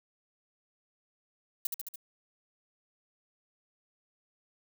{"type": "noise with echo", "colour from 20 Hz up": "violet", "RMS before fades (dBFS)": -31, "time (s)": [1.65, 1.67], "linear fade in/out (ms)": 2, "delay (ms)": 72, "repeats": 4, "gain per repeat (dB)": -3, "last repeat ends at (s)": 1.958, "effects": []}